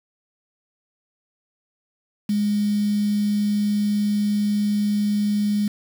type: tone with quantisation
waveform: sine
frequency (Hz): 206.9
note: G#3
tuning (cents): -6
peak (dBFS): -18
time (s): 2.29-5.68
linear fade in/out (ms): 5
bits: 6
effects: none